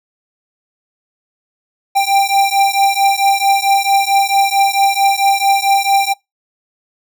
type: beating tone pair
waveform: square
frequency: 787 / 791.5 Hz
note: G5 / G5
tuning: +7 / +17 cents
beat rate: 4.5 Hz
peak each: -14 dBFS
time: 1.95-6.14 s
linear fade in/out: 20 ms
effects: noise-tail reverb RT60 0.2 s tail -26 dB re dry